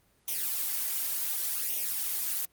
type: noise with flanger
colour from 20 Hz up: blue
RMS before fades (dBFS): -31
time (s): 0.28-2.45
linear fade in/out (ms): 0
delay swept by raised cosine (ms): 0.32 to 3.82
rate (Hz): 0.68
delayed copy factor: +0.75
effects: pink hiss -67 dBFS RMS until 2.52 s + Opus 24 kbps